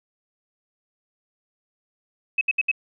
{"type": "tone bursts", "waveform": "sine", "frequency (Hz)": 2570, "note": "E7", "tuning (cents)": -45, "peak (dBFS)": -17, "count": 4, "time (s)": [2.38, 2.715], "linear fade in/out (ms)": 5, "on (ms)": 32, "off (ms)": 69, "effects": []}